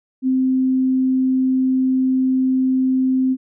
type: tone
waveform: sine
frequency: 260 Hz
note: C4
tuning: 11 cents flat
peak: -14 dBFS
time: 0.22-3.37 s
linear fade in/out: 50 ms
effects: none